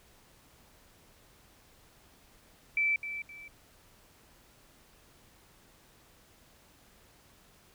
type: tone with echo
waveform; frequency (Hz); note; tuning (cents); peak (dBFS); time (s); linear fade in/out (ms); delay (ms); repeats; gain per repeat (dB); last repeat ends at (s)
sine; 2323; D7; -20; -25; 2.77-2.96; 2; 260; 2; -10; 3.48
effects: pink hiss -61 dBFS RMS until 7.74 s